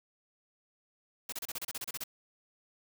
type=noise bursts; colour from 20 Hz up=white; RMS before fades=-38 dBFS; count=12; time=1.29-2.039 s; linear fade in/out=5 ms; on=34 ms; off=31 ms; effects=none